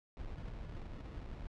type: noise with sample-and-hold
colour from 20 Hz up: brown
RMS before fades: -45 dBFS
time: 0.17-1.47 s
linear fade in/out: 0 ms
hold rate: 1575 Hz
effects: low-pass 4000 Hz 12 dB/octave